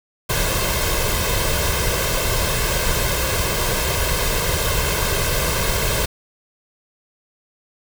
pink noise with comb filter, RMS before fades -20 dBFS, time 0.29-6.06 s, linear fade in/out 10 ms, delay 1.9 ms, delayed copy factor +0.65, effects none

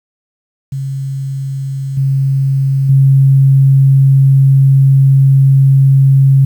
sine tone with level steps, 135.8 Hz, C#3, 35 cents flat, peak -16 / -9 / -4 dBFS, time 0.72-6.45 s, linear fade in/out 5 ms, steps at 1.97 / 2.89 s, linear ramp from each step 5 ms, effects 7-bit

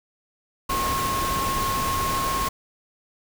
sine tone in noise, 1080 Hz, C#6, 45 cents flat, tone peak -24 dBFS, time 0.69-2.49 s, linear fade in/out 10 ms, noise pink, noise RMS -28 dBFS, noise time 0.69-2.49 s, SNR +1 dB, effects none

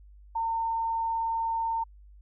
sine tone, 909 Hz, A#5, 44 cents flat, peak -26 dBFS, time 0.35-1.84 s, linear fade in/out 10 ms, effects added 50 Hz sine -49 dBFS peak until 2.21 s

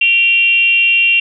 sine tone with frequency modulation, 2757 Hz, F7, 23 cents flat, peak -8 dBFS, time 0.01-1.2 s, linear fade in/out 5 ms, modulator 403 Hz, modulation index 0.47, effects none

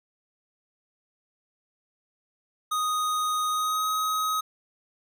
square tone with pitch glide, 1244.5 to 1264.8 Hz, D#6 to D#6, 0 to +28 cents, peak -25 dBFS, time 2.71-4.41 s, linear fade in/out 10 ms, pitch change +28 cents, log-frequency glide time 3.5-3.88 s, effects none

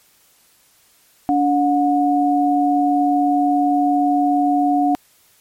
sine tone pair together, 287.8 / 725.2 Hz, D4 / F#5, -35 / -35 cents, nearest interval octave + major third, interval 1600 cents, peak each -16 dBFS, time 1.29-4.95 s, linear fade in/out 0 ms, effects white hiss -55 dBFS RMS until 5.4 s + MP3 64 kbps

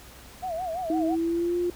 sine tone with vibrato, 694 Hz, F5, 11 cents flat, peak -28 dBFS, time 0.42-1.16 s, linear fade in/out 20 ms, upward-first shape sine, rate 5.9 Hz, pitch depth 140 cents each way
sine tone with pitch glide, 320.5 to 351.5 Hz, E4 to F4, -49 to +11 cents, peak -23 dBFS, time 0.9-1.7 s, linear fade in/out 2 ms, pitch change +160 cents, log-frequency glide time 1.01-1.58 s
effects added 60 Hz sine -52 dBFS peak until 1.75 s + pink hiss -48 dBFS RMS until 1.75 s

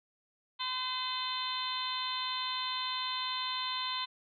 harmonic tone, 511 Hz, C5, 41 cents flat, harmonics 2 / 3 / 4 / 5 / 6 / 7 / 8, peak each -37 / -47 / -45 / -46 / -41 / -38 / -40 dBFS, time 0.59-4.06 s, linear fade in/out 20 ms, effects none

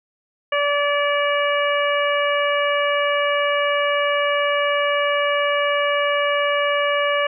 harmonic tone, 577 Hz, D5, 31 cents flat, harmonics 1 / 2 / 3 / 4 / 5, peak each -20 / -23 / -25 / -26 / -27 dBFS, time 0.52-7.27 s, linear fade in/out 5 ms, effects none

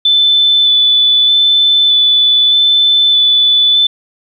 sine tone with vibrato, 3500 Hz, A7, 10 cents flat, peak -6 dBFS, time 0.05-3.87 s, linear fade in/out 5 ms, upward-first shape square, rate 0.81 Hz, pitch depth 10 cents each way, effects 8-bit

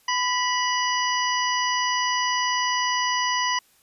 harmonic tone with a mistuned harmonic, 980 Hz, B5, 14 cents flat, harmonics 1 / 2 / 3 / 5 / 6, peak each -24 / -27 / -29 / -31 / -32 dBFS, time 0.08-3.59 s, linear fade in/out 5 ms, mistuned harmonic 1, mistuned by +36 cents, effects white hiss -60 dBFS RMS until 3.82 s + resampled to 32000 Hz

